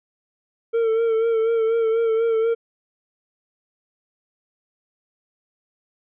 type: tone with vibrato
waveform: triangle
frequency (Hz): 452.8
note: A4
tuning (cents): +50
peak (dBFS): -15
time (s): 0.73-2.55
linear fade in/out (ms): 20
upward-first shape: sine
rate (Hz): 4.1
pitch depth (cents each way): 38
effects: resampled to 8000 Hz